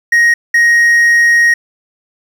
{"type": "tone pair in turn", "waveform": "triangle", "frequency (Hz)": [1877, 1877], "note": ["A#6", "A#6"], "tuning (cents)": [11, 11], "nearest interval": "unison", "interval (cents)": 0, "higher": "neither", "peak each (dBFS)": -4, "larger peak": "neither", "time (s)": [[0.12, 0.34], [0.54, 1.54]], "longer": "second", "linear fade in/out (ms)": 5, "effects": ["7-bit"]}